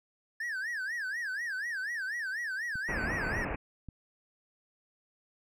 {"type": "tone with vibrato", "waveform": "triangle", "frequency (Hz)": 1704, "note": "G#6", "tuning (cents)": 44, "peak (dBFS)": -31, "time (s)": [0.4, 3.45], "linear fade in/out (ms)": 5, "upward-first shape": "sine", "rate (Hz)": 4.1, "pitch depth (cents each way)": 220}
{"type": "clicks", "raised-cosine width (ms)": 5, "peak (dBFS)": -31, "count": 3, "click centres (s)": [2.756, 3.038, 3.887]}
{"type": "low-pass noise", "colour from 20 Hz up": "pink", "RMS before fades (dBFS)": -35, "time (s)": [2.88, 3.56], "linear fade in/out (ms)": 10, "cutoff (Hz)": 2600, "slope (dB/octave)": 96}
{"effects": []}